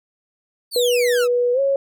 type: exponential sweep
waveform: sawtooth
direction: down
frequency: 4699 to 1231 Hz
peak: -19 dBFS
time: 0.71-1.28 s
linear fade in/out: 50 ms
type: tone with pitch glide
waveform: sine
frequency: 487.5 to 550.4 Hz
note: B4 to C#5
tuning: -23 to -12 cents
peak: -15 dBFS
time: 0.76-1.76 s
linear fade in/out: 2 ms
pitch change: +211 cents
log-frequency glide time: 1.53-1.6 s
effects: none